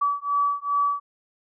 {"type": "beating tone pair", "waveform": "sine", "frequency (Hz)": [1145, 1147.5], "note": ["D6", "D6"], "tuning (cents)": [-44, -40], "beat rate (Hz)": 2.5, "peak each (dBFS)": -24, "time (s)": [0.01, 1], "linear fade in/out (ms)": 10, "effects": []}